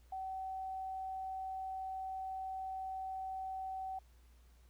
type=tone; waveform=sine; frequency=761 Hz; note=F#5; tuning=48 cents sharp; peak=-39 dBFS; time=0.12-3.99 s; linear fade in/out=5 ms; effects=added 60 Hz sine -60 dBFS peak until 4.69 s + pink hiss -72 dBFS RMS until 4.69 s